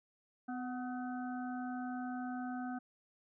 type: harmonic tone with a mistuned harmonic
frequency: 252.2 Hz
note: B3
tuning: 36 cents sharp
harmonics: 1 / 3 / 5 / 6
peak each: -39 / -44 / -52 / -50 dBFS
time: 0.48-2.79 s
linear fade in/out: 10 ms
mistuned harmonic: 3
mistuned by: -36 cents
effects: none